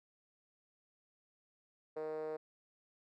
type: tone with band-pass filter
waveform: 5% pulse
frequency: 155.56 Hz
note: D#3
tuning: in tune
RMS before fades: -41 dBFS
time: 1.96-2.37 s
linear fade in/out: 10 ms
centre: 500 Hz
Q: 6.5
effects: none